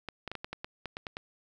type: clicks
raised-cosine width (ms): 0.3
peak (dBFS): -21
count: 11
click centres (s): 0.087 / 0.277 / 0.316 / 0.353 / 0.445 / 0.53 / 0.645 / 0.857 / 0.969 / 1.068 / 1.169
effects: 10-bit